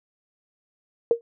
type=tone with exponential decay; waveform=sine; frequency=466.7 Hz; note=A#4; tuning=2 cents sharp; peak=-11 dBFS; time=1.11-1.21 s; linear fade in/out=1 ms; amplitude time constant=20 ms; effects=none